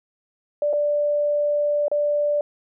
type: tone with dropouts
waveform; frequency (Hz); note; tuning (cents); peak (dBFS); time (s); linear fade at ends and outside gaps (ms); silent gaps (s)
sine; 587.3; D5; 0; -18; 0.62-2.41; 2; 0.73-0.734 / 1.882-1.915
effects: none